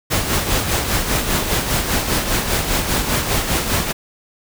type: noise with tremolo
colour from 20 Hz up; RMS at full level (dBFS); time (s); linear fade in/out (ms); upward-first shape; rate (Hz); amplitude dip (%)
pink; -17; 0.1-3.93; 20; sine; 5; 50
effects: none